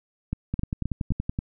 two click trains, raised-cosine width 5 ms, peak -14 / -14 dBFS, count 10 / 4, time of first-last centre 0.54-1.389 / 0.33-1.119 s, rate 10.6 / 3.8 Hz, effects none

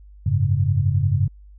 sine chord, F# suspended second, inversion none, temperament equal, 92.5 / 103.83 / 138.59 Hz, F#2 / G#2 / C#3, 0 / 0 / 0 cents, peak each -21 / -20 / -21 dBFS, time 0.26-1.28 s, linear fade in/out 5 ms, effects added 50 Hz sine -42 dBFS peak until 1.58 s

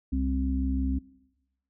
harmonic tone, 66 Hz, C2, 16 cents sharp, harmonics 1 / 3 / 4, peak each -27 / -36 / -28 dBFS, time 0.12-0.99 s, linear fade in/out 10 ms, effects noise-tail reverb RT60 1.0 s tail -22 dB re dry

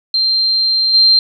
sine tone with level steps, 4159 Hz, C8, 11 cents flat, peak -11 / -6 dBFS, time 0.14-1.19 s, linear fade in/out 2 ms, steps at 0.93 s, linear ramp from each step 20 ms, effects none

